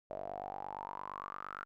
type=tone with band-pass filter sweep; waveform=sawtooth; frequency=48.7 Hz; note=G1; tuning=11 cents flat; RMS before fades=-44 dBFS; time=0.1-1.65 s; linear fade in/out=0 ms; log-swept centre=620 to 1400 Hz; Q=8.9; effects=none